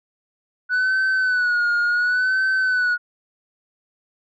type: tone with vibrato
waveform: sine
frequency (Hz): 1480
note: F#6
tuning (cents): 0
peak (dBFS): -14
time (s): 0.69-2.98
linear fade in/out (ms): 50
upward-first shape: sine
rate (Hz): 0.7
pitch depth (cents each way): 66
effects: tanh soft clip ceiling -16 dBFS